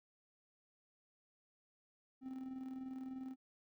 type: tone with tremolo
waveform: triangle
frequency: 261.6 Hz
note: C4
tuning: in tune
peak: -40 dBFS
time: 2.21-3.36 s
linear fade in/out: 50 ms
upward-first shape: square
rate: 20 Hz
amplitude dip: 40%
effects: none